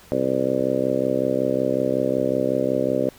harmonic tone, 65.41 Hz, C2, in tune, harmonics 2 / 3 / 4 / 5 / 6 / 7 / 8 / 9, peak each -33 / -32 / -26 / -28 / -28 / -28 / -25 / -25 dBFS, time 0.12-3.09 s, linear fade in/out 0 ms, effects pink hiss -49 dBFS RMS until 3.18 s

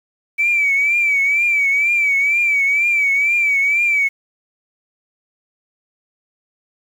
sine tone with vibrato, 2300 Hz, D7, 37 cents flat, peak -12 dBFS, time 0.38-4.09 s, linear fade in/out 20 ms, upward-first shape triangle, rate 2.1 Hz, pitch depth 88 cents each way, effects tanh soft clip ceiling -8 dBFS + 7-bit

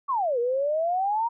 sine exponential two-way sweep, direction down then up, 1161 to 466.2 to 952 Hz, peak -22 dBFS, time 0.08-1.29 s, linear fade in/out 20 ms, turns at 0.39 s, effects none

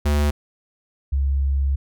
square / sine tone pair in turn, 73.42 / 68.66 Hz, D2 / C#2, 0 / -16 cents, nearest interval minor second, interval 116 cents, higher first, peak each -17 dBFS, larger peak neither, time 0.05-0.31 / 1.12-1.76 s, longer second, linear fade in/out 10 ms, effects none

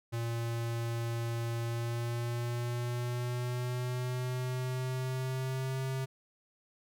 square tone with pitch glide, 116.54 to 132.33 Hz, A#2 to C3, 0 to +20 cents, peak -33 dBFS, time 0.12-6.06 s, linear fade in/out 20 ms, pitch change +220 cents, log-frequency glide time 1.63-5.82 s, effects none

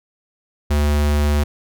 square tone, 73.6 Hz, D2, 4 cents sharp, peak -15 dBFS, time 0.7-1.44 s, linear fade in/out 10 ms, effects none

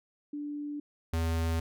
sine / square tone pair in turn, 292.8 / 82.16 Hz, D4 / E2, -5 / -5 cents, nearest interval octave + minor seventh, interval 2200 cents, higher first, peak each -34 / -28 dBFS, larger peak second, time 0.33-0.8 / 1.13-1.6 s, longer neither, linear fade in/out 5 ms, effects none

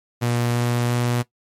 sawtooth tone with pitch steps, 119.8 / 120.49 / 121.19 Hz, A#2 / B2 / B2, +48 / -42 / -32 cents, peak -15 dBFS, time 0.21-1.23 s, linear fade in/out 20 ms, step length 340 ms, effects noise-tail reverb RT60 0.1 s tail -17 dB re dry + MP3 64 kbps

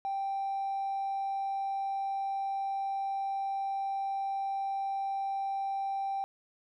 sine tone with hard clipping, 784 Hz, G5, in tune, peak -31 dBFS, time 0.05-6.24 s, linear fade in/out 0 ms, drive 1 dB, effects none

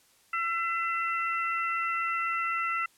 harmonic tone, 673 Hz, E5, 36 cents sharp, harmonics 2 / 3 / 4, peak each -29 / -33 / -35 dBFS, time 0.33-2.86 s, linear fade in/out 5 ms, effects white hiss -63 dBFS RMS until 2.97 s + low-pass 12000 Hz 12 dB/octave

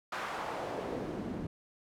pink noise with band-pass filter sweep, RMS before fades -38 dBFS, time 0.12-1.47 s, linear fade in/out 5 ms, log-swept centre 1300 to 200 Hz, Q 1.3, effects none

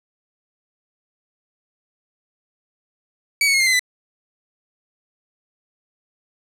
sawtooth tone with pitch steps, 2276 / 2218 / 2161 / 2105 / 2051 / 1998.6 Hz, C#7 / C#7 / C#7 / C7 / C7 / B6, +45 / 0 / -45 / +10 / -35 / +20 cents, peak -11 dBFS, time 3.41-3.794 s, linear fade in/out 2 ms, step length 64 ms, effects low-pass 11000 Hz 12 dB/octave

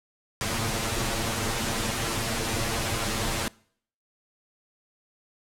pink noise with comb filter, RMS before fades -28 dBFS, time 0.41-3.48 s, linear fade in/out 0 ms, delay 8.8 ms, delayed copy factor +0.95, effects noise-tail reverb RT60 0.6 s tail -24 dB re dry + low-pass 11000 Hz 12 dB/octave

